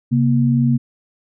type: tone pair together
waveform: sine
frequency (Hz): 133.99 / 236.2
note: C3 / A#3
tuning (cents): +42 / +23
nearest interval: minor seventh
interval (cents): 981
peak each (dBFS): -15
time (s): 0.11-0.78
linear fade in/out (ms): 20
effects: none